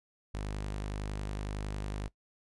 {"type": "tone", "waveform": "sawtooth", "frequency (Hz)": 50.9, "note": "G#1", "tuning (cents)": -34, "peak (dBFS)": -31, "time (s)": [0.34, 2.08], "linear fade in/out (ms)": 5, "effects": ["noise-tail reverb RT60 0.1 s tail -19 dB re dry", "resampled to 24000 Hz"]}